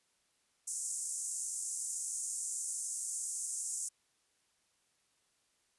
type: band-pass noise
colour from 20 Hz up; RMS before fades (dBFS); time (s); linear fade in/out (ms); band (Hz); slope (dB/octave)
pink; -39; 0.67-3.89; 10; 6700 to 9900; 48
effects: white hiss -75 dBFS RMS until 5.78 s + resampled to 24000 Hz